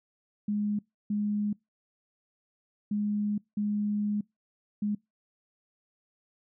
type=tone bursts at uneven times; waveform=sine; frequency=207.7 Hz; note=G#3; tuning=in tune; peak=-26 dBFS; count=5; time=0.48-0.79 / 1.1-1.53 / 2.91-3.38 / 3.57-4.21 / 4.82-4.95 s; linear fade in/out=5 ms; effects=noise-tail reverb RT60 0.2 s tail -25 dB re dry